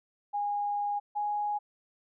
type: tone pair in turn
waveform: sine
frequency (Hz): 820 / 830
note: G#5 / G#5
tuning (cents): -22 / -1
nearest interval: unison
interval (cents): 21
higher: second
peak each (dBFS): -28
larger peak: neither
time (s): 0.33-1 / 1.15-1.59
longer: first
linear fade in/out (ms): 20
effects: none